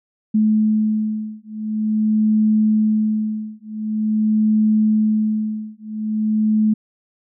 sine beating tone pair, 215.3 / 215.76 Hz, A3 / A3, -37 / -34 cents, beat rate 0.46 Hz, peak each -18 dBFS, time 0.34-6.74 s, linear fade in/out 10 ms, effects none

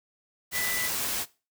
sine tone in noise, 1986 Hz, B6, 9 cents sharp, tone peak -30 dBFS, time 0.52-0.9 s, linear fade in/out 50 ms, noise white, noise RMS -30 dBFS, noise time 0.51-1.26 s, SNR -3 dB, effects noise-tail reverb RT60 0.3 s tail -19 dB re dry

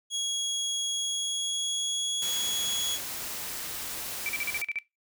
25% pulse tone with pitch glide, 3320 to 3345 Hz, G#7 to G#7, -1 to +12 cents, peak -24 dBFS, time 0.1-2.99 s, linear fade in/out 50 ms, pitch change +13 cents, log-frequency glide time 0.92-2.26 s
white noise, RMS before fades -36 dBFS, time 2.22-4.62 s, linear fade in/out 2 ms
sine tone bursts, 2326 Hz, D7, 17 cents flat, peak -28 dBFS, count 8, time 4.26-4.787 s, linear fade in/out 0 ms, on 30 ms, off 41 ms
effects noise-tail reverb RT60 0.2 s tail -19 dB re dry

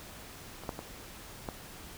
clicks, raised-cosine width 1 ms, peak -29 / -19 / -25 / -21 dBFS, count 4, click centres 0.636 / 0.692 / 0.791 / 1.488 s, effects pink hiss -48 dBFS RMS until 1.97 s

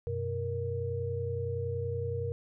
sine tone cluster, 94.4 / 125.1 / 469.6 Hz, F#2 / B2 / A#4, +35 / +23 / +13 cents, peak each -35 / -37 / -34 dBFS, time 0.07-2.32 s, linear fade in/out 0 ms, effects none

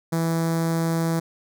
sawtooth tone with notch filter, 164.81 Hz, E3, in tune, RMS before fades -23 dBFS, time 0.12-1.2 s, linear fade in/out 10 ms, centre 2800 Hz, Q 0.85, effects none

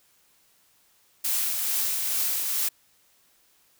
blue noise with tremolo, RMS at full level -25 dBFS, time 1.24-2.69 s, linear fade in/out 10 ms, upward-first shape triangle, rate 2.3 Hz, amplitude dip 35%, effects white hiss -63 dBFS RMS until 3.79 s

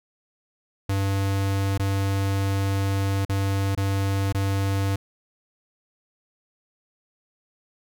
square tone with dropouts, 98 Hz, G2, in tune, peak -22 dBFS, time 0.89-4.96 s, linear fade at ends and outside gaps 5 ms, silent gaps 1.778-1.795 / 3.251-3.294 / 3.751-3.774 / 4.325-4.346 s, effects none

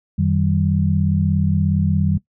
sine tone cluster, 90 / 154.9 / 191.9 Hz, F#2 / D#3 / G3, -47 / -7 / -37 cents, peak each -19 dBFS, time 0.18-2.18 s, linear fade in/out 10 ms, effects noise-tail reverb RT60 0.1 s tail -18 dB re dry

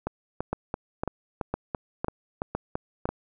two click trains, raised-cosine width 1 ms, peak -14 / -13 dBFS, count 10 / 6, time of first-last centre 0.07-3.09 / 0.53-3.055 s, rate 2.98 / 1.98 Hz, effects none

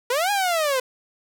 sawtooth linear two-way sweep, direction up then down, 466.2 to 832 to 498.1 Hz, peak -16 dBFS, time 0.1-0.8 s, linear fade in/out 5 ms, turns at 0.31 s, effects none

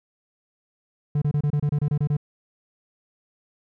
triangle tone bursts, 146.83 Hz, D3, in tune, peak -17 dBFS, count 11, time 1.15-2.168 s, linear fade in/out 5 ms, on 68 ms, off 27 ms, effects none

